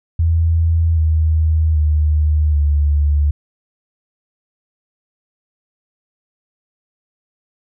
sine tone with pitch steps, 82.41 / 79.19 / 76.1 / 73.12 Hz, E2 / D#2 / D#2 / D2, 0 / +31 / -38 / -7 cents, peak -11 dBFS, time 0.19-3.31 s, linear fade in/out 5 ms, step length 780 ms, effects none

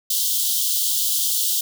white high-pass noise, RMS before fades -21 dBFS, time 0.1-1.61 s, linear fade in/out 5 ms, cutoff 3000 Hz, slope 96 dB/octave, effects none

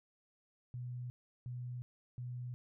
sine tone bursts, 123.47 Hz, B2, in tune, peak -40 dBFS, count 3, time 0.74-2.54 s, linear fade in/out 0 ms, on 360 ms, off 360 ms, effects none

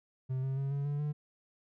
triangle tone with pitch steps, 130.3 / 133.73 / 137.25 / 140.87 / 144.58 / 148.38 Hz, C3 / C3 / C#3 / C#3 / D3 / D3, -7 / +38 / -17 / +28 / -27 / +18 cents, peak -29 dBFS, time 0.29-1.13 s, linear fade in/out 20 ms, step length 140 ms, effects none

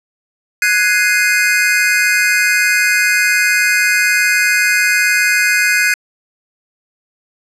square chord, Ab dominant seventh, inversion third, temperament equal, 1480 / 1661.2 / 2093 / 2489 Hz, Gb6 / Ab6 / C7 / Eb7, 0 / 0 / 0 / 0 cents, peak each -17 dBFS, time 0.62-5.94 s, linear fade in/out 2 ms, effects low-pass 12000 Hz 12 dB/octave

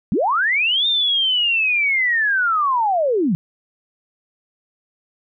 sine linear two-way sweep, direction up then down, 152.7 to 3663 to 152.7 Hz, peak -15 dBFS, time 0.12-3.35 s, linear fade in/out 0 ms, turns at 0.87 s, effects none

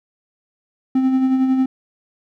triangle tone with tremolo, 261.6 Hz, C4, in tune, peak -10 dBFS, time 0.95-1.66 s, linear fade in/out 5 ms, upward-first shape sine, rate 11 Hz, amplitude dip 40%, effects none

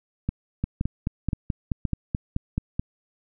two click trains, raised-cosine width 5 ms, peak -12 / -12 dBFS, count 11 / 4, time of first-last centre 0.64-2.795 / 0.29-1.853 s, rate 4.64 / 1.92 Hz, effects none

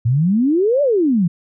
sine exponential two-way sweep, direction up then down, 110.5 to 597 to 160.6 Hz, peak -12 dBFS, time 0.05-1.28 s, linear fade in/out 10 ms, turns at 0.82 s, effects none

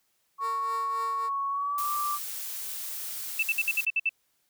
sine tone with pitch glide, 1108.7 to 1174.6 Hz, C#6 to D6, 0 to 0 cents, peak -27 dBFS, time 0.38-2.19 s, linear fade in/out 50 ms, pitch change +100 cents, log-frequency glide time 1.49-1.88 s
15% pulse tone with tremolo, 457.8 Hz, A#4, 31 cents flat, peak -31 dBFS, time 0.4-1.3 s, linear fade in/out 50 ms, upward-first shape triangle, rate 3.6 Hz, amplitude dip 70%
blue noise, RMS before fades -36 dBFS, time 1.78-3.85 s, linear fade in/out 2 ms
sine tone bursts, 2650 Hz, E7, 9 cents sharp, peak -22 dBFS, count 8, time 3.39-4.093 s, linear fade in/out 5 ms, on 38 ms, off 57 ms
effects white hiss -72 dBFS RMS until 4.49 s

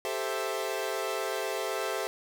sawtooth chord, A minor seventh, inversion third, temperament equal, 392 / 440 / 523.3 / 659.3 Hz, G4 / A4 / C5 / E5, 0 / 0 / 0 / 0 cents, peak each -32 dBFS, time 0.05-2.07 s, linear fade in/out 0 ms, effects none

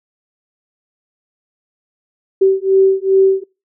sine beating tone pair, 383.7 / 386.2 Hz, G4 / G4, -37 / -26 cents, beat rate 2.5 Hz, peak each -12 dBFS, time 2.41-3.44 s, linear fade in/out 10 ms, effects noise-tail reverb RT60 0.3 s tail -26 dB re dry

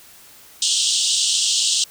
pink band-pass noise, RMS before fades -19 dBFS, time 0.62-1.84 s, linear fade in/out 2 ms, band 2900 to 8800 Hz, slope 96 dB/octave, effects white hiss -46 dBFS RMS until 1.9 s

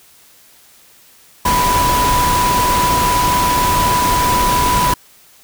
sine tone in noise, 987.8 Hz, B5, in tune, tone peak -13 dBFS, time 1.45-4.94 s, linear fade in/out 5 ms, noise pink, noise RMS -18 dBFS, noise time 1.45-4.94 s, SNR +2 dB, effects white hiss -47 dBFS RMS until 5.43 s

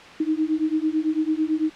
sine beating tone pair, 308.5 / 317.5 Hz, D#4 / D#4, -15 / +35 cents, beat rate 9 Hz, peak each -23 dBFS, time 0.2-1.7 s, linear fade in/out 5 ms, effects white hiss -42 dBFS RMS until 1.75 s + low-pass 3000 Hz 12 dB/octave

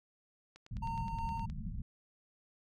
click train, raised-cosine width 0.2 ms, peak -37 dBFS, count 10, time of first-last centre 0.56-1.499 s, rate 9.58 Hz
pink low-pass noise, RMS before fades -40 dBFS, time 0.71-1.82 s, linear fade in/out 5 ms, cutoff 230 Hz, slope 96 dB/octave
triangle tone with tremolo, 915 Hz, A#5, 32 cents flat, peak -35 dBFS, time 0.82-1.46 s, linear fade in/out 10 ms, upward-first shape square, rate 2.7 Hz, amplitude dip 25%
effects none

